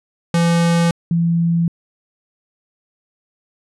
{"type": "tone pair in turn", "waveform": ["square", "sine"], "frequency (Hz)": [169.5, 168.56], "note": ["E3", "E3"], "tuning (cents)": [49, 39], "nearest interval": "unison", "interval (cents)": 10, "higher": "first", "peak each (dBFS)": -13, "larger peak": "neither", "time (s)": [[0.34, 0.91], [1.11, 1.68]], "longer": "neither", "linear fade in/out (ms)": 2, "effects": ["resampled to 24000 Hz"]}